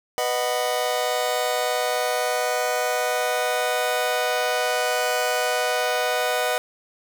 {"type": "chord", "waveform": "sawtooth", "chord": "B major", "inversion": "none", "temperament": "just", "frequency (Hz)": [493.9, 617.4, 740.8], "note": ["B4", "D#5", "F#5"], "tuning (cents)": [0, -14, 2], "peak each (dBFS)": -22, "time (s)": [0.18, 6.58], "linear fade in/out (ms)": 0, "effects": []}